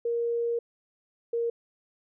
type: tone pair in turn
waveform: sine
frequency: 469.2 / 467.1 Hz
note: A#4 / A#4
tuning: +11 / +3 cents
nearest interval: unison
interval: 8 cents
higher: first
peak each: -25 dBFS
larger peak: neither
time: 0.05-0.59 / 1.33-1.5 s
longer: first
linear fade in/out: 5 ms
effects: none